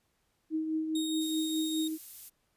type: tone with tremolo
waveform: sine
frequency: 315.6 Hz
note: D#4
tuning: 25 cents sharp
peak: -27 dBFS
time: 0.5-1.98 s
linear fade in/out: 50 ms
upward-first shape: triangle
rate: 4.8 Hz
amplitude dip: 50%
type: tone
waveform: sawtooth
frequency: 3726 Hz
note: A#7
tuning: 2 cents flat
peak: -33 dBFS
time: 0.95-1.88 s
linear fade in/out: 5 ms
type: noise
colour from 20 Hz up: violet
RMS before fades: -44 dBFS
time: 1.2-2.3 s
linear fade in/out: 20 ms
effects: pink hiss -75 dBFS RMS until 2.56 s + resampled to 32000 Hz